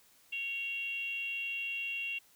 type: tone with frequency modulation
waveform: sine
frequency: 2754 Hz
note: F7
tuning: 25 cents flat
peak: -34 dBFS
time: 0.32-2.19 s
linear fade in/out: 10 ms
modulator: 536 Hz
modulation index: 0.43
effects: white hiss -64 dBFS RMS until 2.35 s